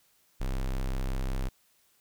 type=tone; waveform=square; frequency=32.7 Hz; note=C1; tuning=in tune; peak=-29 dBFS; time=0.4-1.49 s; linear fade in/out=10 ms; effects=white hiss -67 dBFS RMS until 2 s